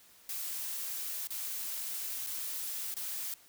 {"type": "noise with dropouts", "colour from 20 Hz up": "blue", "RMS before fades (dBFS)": -38, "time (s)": [0.29, 3.34], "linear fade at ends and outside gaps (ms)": 2, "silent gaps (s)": [[1.272, 1.304], [2.265, 2.269], [2.942, 2.966]], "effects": ["white hiss -60 dBFS RMS until 3.48 s"]}